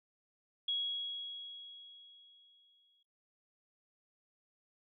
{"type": "tone with exponential decay", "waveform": "sine", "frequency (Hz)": 3322, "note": "G#7", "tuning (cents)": 0, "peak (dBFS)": -31, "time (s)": [0.68, 3.03], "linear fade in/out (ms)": 5, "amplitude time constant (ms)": 510, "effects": ["noise-tail reverb RT60 0.7 s tail -24 dB re dry"]}